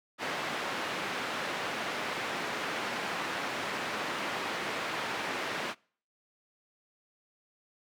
white band-pass noise, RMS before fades -35 dBFS, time 0.18-5.75 s, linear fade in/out 50 ms, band 190 to 2100 Hz, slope 12 dB/octave, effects noise-tail reverb RT60 0.5 s tail -26 dB re dry

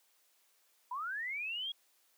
sine linear sweep, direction up, 944 to 3330 Hz, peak -36 dBFS, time 0.91-1.72 s, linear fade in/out 5 ms, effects white hiss -71 dBFS RMS until 2.17 s + high-pass 400 Hz 12 dB/octave

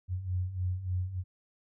sine beating tone pair, 89 / 92.4 Hz, F2 / F#2, +33 / -2 cents, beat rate 3.4 Hz, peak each -36 / -31 dBFS, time 0.08-1.24 s, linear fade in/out 50 ms, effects none

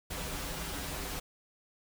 pink noise with comb filter, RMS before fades -38 dBFS, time 0.1-1.2 s, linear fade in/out 10 ms, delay 8.9 ms, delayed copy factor -0.95, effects none

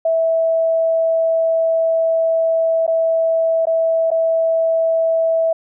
sine tone with dropouts, 654 Hz, E5, 14 cents flat, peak -13 dBFS, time 0.05-5.53 s, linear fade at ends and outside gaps 5 ms, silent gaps 2.866-2.877 / 3.655-3.669 / 4.105-4.114 s, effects none

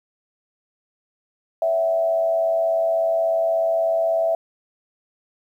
sine tone with frequency modulation, 659.3 Hz, E5, in tune, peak -17 dBFS, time 1.62-4.35 s, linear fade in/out 2 ms, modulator 96.5 Hz, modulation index 0.46, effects 9-bit

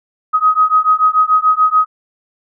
sine beating tone pair, 1257 / 1263.9 Hz, D#6 / D#6, +17 / +27 cents, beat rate 6.9 Hz, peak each -12 dBFS, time 0.33-1.86 s, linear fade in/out 20 ms, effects none

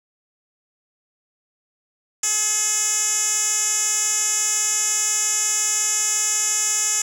10% pulse tone with band-pass filter, 425.7 Hz, G#4, 43 cents sharp, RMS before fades -21 dBFS, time 2.23-7.02 s, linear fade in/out 5 ms, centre 7400 Hz, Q 5.1, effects none

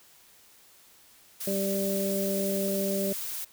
blue noise, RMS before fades -35 dBFS, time 1.4-3.45 s, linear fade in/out 10 ms
harmonic tone, 196 Hz, G3, in tune, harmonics 1 / 2 / 3, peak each -30 / -32 / -31 dBFS, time 1.47-3.13 s, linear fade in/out 5 ms
effects white hiss -57 dBFS RMS until 3.52 s

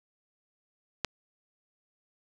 click, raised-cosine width 0.2 ms, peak -10 dBFS, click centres 1.047 s, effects none

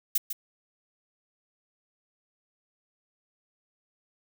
violet noise with echo, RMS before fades -24 dBFS, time 0.15-0.18 s, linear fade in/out 5 ms, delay 150 ms, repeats 1, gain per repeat -9 dB, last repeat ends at 0.33 s, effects none

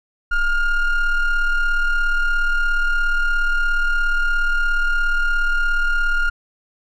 triangle ring-modulated tone, 698.5 Hz, F5, in tune, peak -10 dBFS, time 0.31-6.3 s, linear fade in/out 10 ms, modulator 717 Hz, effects none

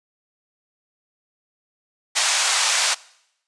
white band-pass noise, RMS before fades -20 dBFS, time 2.15-2.95 s, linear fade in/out 20 ms, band 690 to 7800 Hz, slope 24 dB/octave, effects noise-tail reverb RT60 0.8 s tail -22 dB re dry + resampled to 24000 Hz

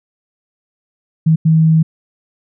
sine tone bursts at uneven times, 160 Hz, D#3, 49 cents sharp, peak -7 dBFS, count 2, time 1.26-1.36 / 1.45-1.83 s, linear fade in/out 10 ms, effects none

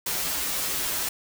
white noise with comb filter, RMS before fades -28 dBFS, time 0.06-1.09 s, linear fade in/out 5 ms, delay 8.8 ms, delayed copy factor -0.95, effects none

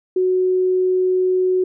sine tone, 369.4 Hz, F#4, 3 cents flat, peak -14 dBFS, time 0.16-1.64 s, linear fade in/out 5 ms, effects none

